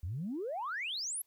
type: exponential sweep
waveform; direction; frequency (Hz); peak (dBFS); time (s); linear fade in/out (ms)
sine; up; 76.7 to 11770; -34; 0.03-1.22; 5
effects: tanh soft clip ceiling -30 dBFS + white hiss -75 dBFS RMS until 1.26 s